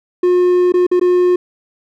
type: tone with dropouts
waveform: triangle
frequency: 358.9 Hz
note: F4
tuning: 47 cents sharp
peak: -7 dBFS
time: 0.23-1.36 s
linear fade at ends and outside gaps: 5 ms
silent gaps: 0.722-0.739 / 0.867-0.914 / 0.997-1.012 s
effects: none

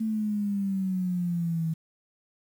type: exponential sweep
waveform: sine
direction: down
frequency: 222.5 to 160 Hz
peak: -25 dBFS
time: 0-1.74 s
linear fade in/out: 10 ms
effects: 9-bit

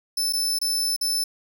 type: tone with dropouts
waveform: sawtooth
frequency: 5274 Hz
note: E8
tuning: in tune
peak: -19 dBFS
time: 0.17-1.24 s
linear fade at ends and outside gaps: 5 ms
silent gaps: 0.326-0.333 / 0.588-0.614 / 0.964-1.011 s
effects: none

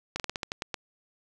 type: slowing click train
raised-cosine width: 0.2 ms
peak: -14 dBFS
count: 9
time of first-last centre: 0.16-0.742 s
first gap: 38 ms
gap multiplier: 1.18
effects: none

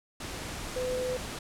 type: tone in noise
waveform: sine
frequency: 505 Hz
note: B4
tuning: 39 cents sharp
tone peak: -29 dBFS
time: 0.76-1.17 s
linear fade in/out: 5 ms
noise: pink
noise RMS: -38 dBFS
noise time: 0.2-1.39 s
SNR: +6 dB
effects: low-pass 10000 Hz 12 dB/octave

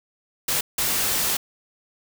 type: noise bursts at uneven times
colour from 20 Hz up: white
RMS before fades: -23 dBFS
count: 2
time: 0.48-0.61 / 0.78-1.37 s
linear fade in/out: 5 ms
effects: none

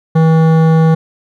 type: tone with hard clipping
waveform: triangle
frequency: 161.1 Hz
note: E3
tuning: 39 cents flat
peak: -8 dBFS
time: 0.15-0.95 s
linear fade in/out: 10 ms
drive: 18 dB
effects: none

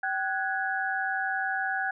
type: tone cluster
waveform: sine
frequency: 771 / 1474 / 1663 Hz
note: G5 / F#6 / G#6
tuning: -29 / -7 / +2 cents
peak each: -31 dBFS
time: 0.03-1.91 s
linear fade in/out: 5 ms
effects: none

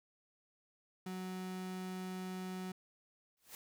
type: tone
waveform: 35% pulse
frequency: 185.3 Hz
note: F#3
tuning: 3 cents sharp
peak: -39 dBFS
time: 1.06-2.72 s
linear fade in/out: 5 ms
type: noise with exponential growth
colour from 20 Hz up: white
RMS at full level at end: -47 dBFS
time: 3.37-3.55 s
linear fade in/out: 1 ms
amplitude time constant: 39 ms
effects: none

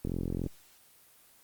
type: click train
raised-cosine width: 3 ms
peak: -20 dBFS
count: 19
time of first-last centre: 0.05-0.463 s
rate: 43.6 Hz
effects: white hiss -60 dBFS RMS until 1.43 s + Opus 24 kbps

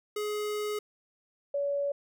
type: tone pair in turn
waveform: square / sine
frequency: 420 / 567 Hz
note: G#4 / C#5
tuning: +19 / +39 cents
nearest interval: perfect fourth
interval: 520 cents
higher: second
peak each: -31 / -27 dBFS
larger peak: second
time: 0.16-0.79 / 1.54-1.92 s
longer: first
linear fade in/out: 5 ms
effects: none

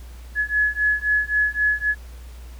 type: beating tone pair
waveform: sine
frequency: 1697 / 1700.8 Hz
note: G#6 / G#6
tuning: +37 / +41 cents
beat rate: 3.8 Hz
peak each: -21 dBFS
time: 0.35-1.95 s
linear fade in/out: 50 ms
effects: added 60 Hz sine -36 dBFS peak until 2.59 s + pink hiss -50 dBFS RMS until 2.59 s

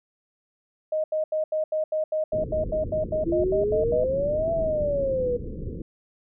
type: tone bursts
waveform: sine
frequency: 622.3 Hz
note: D#5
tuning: in tune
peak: -22 dBFS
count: 16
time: 0.92-4.04 s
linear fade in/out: 5 ms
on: 120 ms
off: 80 ms
type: low-pass noise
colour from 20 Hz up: pink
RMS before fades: -33 dBFS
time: 2.33-5.82 s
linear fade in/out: 2 ms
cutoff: 510 Hz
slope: 96 dB/octave
type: exponential two-way sweep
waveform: sine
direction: up then down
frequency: 329.6 to 670 to 480.6 Hz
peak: -22 dBFS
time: 3.26-5.37 s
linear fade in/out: 10 ms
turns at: 4.52 s
effects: none

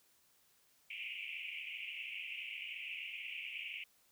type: band-pass noise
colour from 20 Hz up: white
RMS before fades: -45 dBFS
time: 0.9-3.84 s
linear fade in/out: 5 ms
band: 2200 to 2900 Hz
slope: 96 dB/octave
effects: white hiss -71 dBFS RMS until 4.11 s

